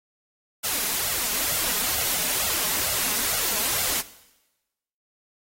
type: noise with flanger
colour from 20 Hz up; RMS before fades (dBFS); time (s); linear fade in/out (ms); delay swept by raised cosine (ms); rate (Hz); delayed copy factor
white; -25; 0.63-4.02; 20; 1.4 to 4.8; 2.2; +0.65
effects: noise-tail reverb RT60 1.0 s tail -17 dB re dry + AAC 48 kbps